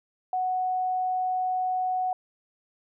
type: tone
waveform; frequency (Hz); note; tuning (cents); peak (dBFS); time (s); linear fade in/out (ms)
sine; 740; F#5; 0; -24; 0.33-2.13; 2
effects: none